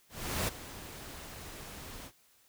pink noise with ADSR envelope, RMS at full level -31 dBFS, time 0.09-2.12 s, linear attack 390 ms, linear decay 14 ms, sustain -15 dB, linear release 70 ms, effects white hiss -66 dBFS RMS until 2.48 s

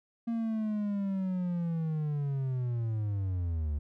triangle linear sweep, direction down, 233.1 to 71 Hz, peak -27 dBFS, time 0.27-3.79 s, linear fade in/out 10 ms, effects none

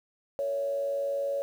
sine tone with frequency modulation, 560 Hz, C#5, 18 cents sharp, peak -27 dBFS, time 0.39-1.42 s, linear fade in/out 0 ms, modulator 100 Hz, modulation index 0.42, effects 9-bit

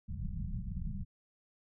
pink low-pass noise, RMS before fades -38 dBFS, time 0.08-1.05 s, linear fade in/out 20 ms, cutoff 210 Hz, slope 96 dB/octave, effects none

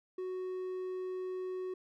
triangle tone, 370 Hz, F#4, in tune, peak -34 dBFS, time 0.18-1.74 s, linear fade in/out 5 ms, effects none

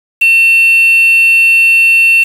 sine tone with quantisation, 2700 Hz, E7, 41 cents sharp, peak -4 dBFS, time 0.21-2.24 s, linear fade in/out 10 ms, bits 4, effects none

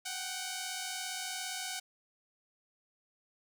5% pulse tone pair together, 740 / 777.4 Hz, F#5 / G5, 0 / -15 cents, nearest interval minor second, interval 85 cents, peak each -27 / -30 dBFS, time 0.05-1.8 s, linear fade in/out 10 ms, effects none

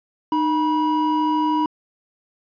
triangle tone pair together, 306 / 971 Hz, D#4 / B5, -29 / -30 cents, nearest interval octave + minor sixth, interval 1999 cents, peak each -18 dBFS, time 0.32-1.66 s, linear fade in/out 2 ms, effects resampled to 11025 Hz

